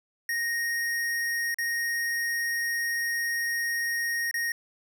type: tone with dropouts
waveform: square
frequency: 1864.7 Hz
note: A#6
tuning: in tune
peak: -27 dBFS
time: 0.29-4.52 s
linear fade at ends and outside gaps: 2 ms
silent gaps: 1.544-1.585 / 4.312-4.341 s
effects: none